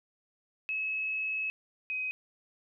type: tone pair in turn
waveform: sine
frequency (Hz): 2579 / 2520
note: E7 / D#7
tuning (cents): -39 / +21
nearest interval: unison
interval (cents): 40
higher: first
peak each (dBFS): -30 / -31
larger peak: first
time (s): 0.69-1.5 / 1.9-2.11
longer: first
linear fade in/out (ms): 0
effects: none